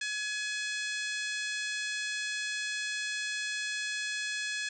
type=harmonic tone; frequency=845 Hz; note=G#5; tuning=30 cents sharp; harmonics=2 / 3 / 4 / 5 / 6 / 7 / 8 / 9 / 10; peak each=-35 / -39 / -41 / -43 / -45 / -46 / -47 / -48 / -49 dBFS; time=0.01-4.69 s; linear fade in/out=5 ms; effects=none